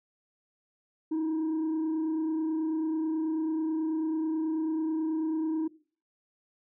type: tone with frequency modulation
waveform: sine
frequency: 317.2 Hz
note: D#4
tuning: 33 cents sharp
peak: -24 dBFS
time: 1.11-5.68 s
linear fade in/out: 10 ms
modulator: 29.2 Hz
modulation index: 0.31
effects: noise-tail reverb RT60 0.4 s tail -18 dB re dry + tanh soft clip ceiling -26 dBFS